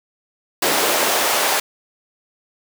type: noise with high-pass filter sweep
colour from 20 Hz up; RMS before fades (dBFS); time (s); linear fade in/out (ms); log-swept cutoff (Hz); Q
pink; -18; 0.62-1.6; 5; 390 to 680; 1.2
effects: none